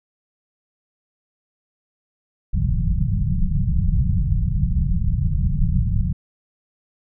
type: low-pass noise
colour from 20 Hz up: pink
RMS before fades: -19 dBFS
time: 2.53-6.13 s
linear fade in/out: 10 ms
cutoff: 190 Hz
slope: 96 dB/octave
effects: none